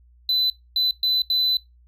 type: tone bursts at uneven times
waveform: triangle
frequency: 4011 Hz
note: B7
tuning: 26 cents sharp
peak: -17 dBFS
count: 4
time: 0.29-0.5 / 0.76-0.91 / 1.03-1.22 / 1.3-1.57 s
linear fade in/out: 2 ms
effects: noise-tail reverb RT60 0.2 s tail -22 dB re dry + added 60 Hz sine -51 dBFS peak until 1.87 s